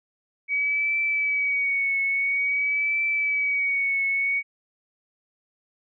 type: tone with vibrato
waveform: sine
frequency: 2262 Hz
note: C#7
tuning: 34 cents sharp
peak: -21 dBFS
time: 0.48-4.43 s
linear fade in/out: 50 ms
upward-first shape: triangle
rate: 0.49 Hz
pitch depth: 51 cents each way
effects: none